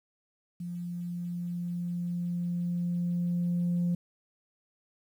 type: tone with level ramp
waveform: sine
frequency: 174.61 Hz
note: F3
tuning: in tune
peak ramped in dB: -34 to -23 dBFS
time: 0.6-3.95 s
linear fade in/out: 5 ms
effects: tanh soft clip ceiling -23 dBFS + 10-bit